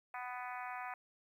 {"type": "harmonic tone", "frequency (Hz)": 248.5, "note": "B3", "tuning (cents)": 11, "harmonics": [3, 4, 5, 6, 7, 8, 9, 10], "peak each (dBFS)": [-45, -47, -49, -51, -52, -53, -54, -55], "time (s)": [0.14, 0.94], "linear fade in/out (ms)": 2, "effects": ["12-bit"]}